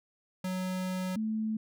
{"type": "tone pair in turn", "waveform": ["square", "sine"], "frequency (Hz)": [185, 218.5], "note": ["F#3", "A3"], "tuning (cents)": [0, -12], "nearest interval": "minor third", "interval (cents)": 288, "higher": "second", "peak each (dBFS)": [-32, -29], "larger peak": "second", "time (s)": [[0.44, 1.16], [1.16, 1.57]], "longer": "first", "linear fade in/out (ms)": 5, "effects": []}